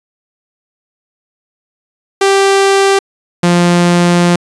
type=tone pair in turn; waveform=sawtooth; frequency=392 / 174.62 Hz; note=G4 / F3; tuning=0 / 0 cents; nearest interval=octave + major second; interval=1400 cents; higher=first; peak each=-3 / -3 dBFS; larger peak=neither; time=2.21-2.99 / 3.43-4.36 s; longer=second; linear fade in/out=5 ms; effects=resampled to 22050 Hz